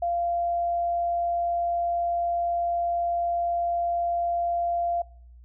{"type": "tone", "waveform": "sine", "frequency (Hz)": 691, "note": "F5", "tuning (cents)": -19, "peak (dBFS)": -23, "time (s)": [0.02, 5.02], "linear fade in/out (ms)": 5, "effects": ["noise-tail reverb RT60 0.6 s tail -24 dB re dry", "added 60 Hz sine -46 dBFS peak until 5.44 s"]}